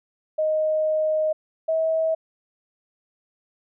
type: tone pair in turn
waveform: sine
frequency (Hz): 622.3 / 643.5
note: D#5 / E5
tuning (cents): 0 / -42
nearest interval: minor second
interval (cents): 58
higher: second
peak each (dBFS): -19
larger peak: neither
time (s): 0.38-1.33 / 1.68-2.15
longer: first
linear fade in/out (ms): 10
effects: none